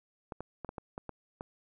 clicks, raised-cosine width 1 ms, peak -25 dBFS, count 8, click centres 0.322 / 0.406 / 0.647 / 0.691 / 0.782 / 0.979 / 1.093 / 1.409 s, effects none

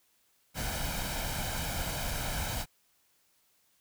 pink noise with comb filter, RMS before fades -34 dBFS, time 0.54-2.66 s, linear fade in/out 50 ms, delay 1.3 ms, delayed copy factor +0.6, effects white hiss -70 dBFS RMS until 3.8 s

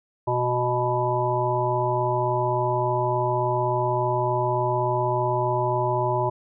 harmonic tone, 123.47 Hz, B2, in tune, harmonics 1 / 3 / 5 / 7 / 8, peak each -27 / -27 / -27 / -27 / -27 dBFS, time 0.27-6.3 s, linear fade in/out 10 ms, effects none

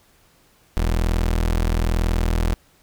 30% pulse tone, 41.06 Hz, E1, 6 cents flat, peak -15 dBFS, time 0.77-2.54 s, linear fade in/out 0 ms, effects pink hiss -57 dBFS RMS until 2.82 s

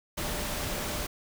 sine tone in noise, 595 Hz, D5, 22 cents sharp, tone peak -43 dBFS, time 0.17-1.07 s, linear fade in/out 10 ms, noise pink, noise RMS -33 dBFS, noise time 0.17-1.07 s, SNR -13 dB, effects none

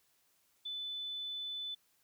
sine tone, 3500 Hz, A7, 10 cents flat, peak -38 dBFS, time 0.65-1.75 s, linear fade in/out 10 ms, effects white hiss -73 dBFS RMS until 2.03 s

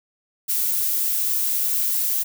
violet noise, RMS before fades -22 dBFS, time 0.48-2.24 s, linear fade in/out 20 ms, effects none

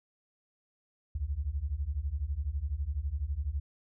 sine beating tone pair, 65 / 77 Hz, C2 / D#2, -11 / -17 cents, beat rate 12 Hz, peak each -34 / -33 dBFS, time 1.15-3.6 s, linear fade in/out 5 ms, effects none

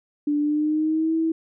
sine tone with pitch glide, 293.7 to 324 Hz, D4 to E4, 0 to -30 cents, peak -19 dBFS, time 0.27-1.32 s, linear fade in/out 5 ms, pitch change +170 cents, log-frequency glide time 0.39-1.14 s, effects none

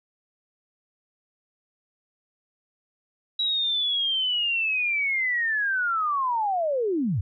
sine linear sweep, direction down, 3888 to 79 Hz, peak -22 dBFS, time 3.39-7.21 s, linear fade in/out 5 ms, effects none

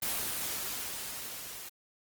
white noise with level ramp, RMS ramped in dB -32 to -44 dBFS, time 0.02-1.69 s, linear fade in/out 5 ms, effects Opus 24 kbps

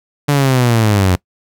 sawtooth linear sweep, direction down, 146.83 to 88.1 Hz, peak -6 dBFS, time 0.28-1.16 s, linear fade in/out 10 ms, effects noise-tail reverb RT60 0.1 s tail -23 dB re dry

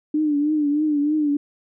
sine tone with vibrato, 297.9 Hz, D4, 25 cents sharp, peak -17 dBFS, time 0.14-1.37 s, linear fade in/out 5 ms, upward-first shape triangle, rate 3.2 Hz, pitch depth 79 cents each way, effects none

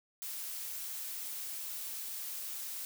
blue noise, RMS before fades -41 dBFS, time 0.22-2.85 s, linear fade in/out 0 ms, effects none

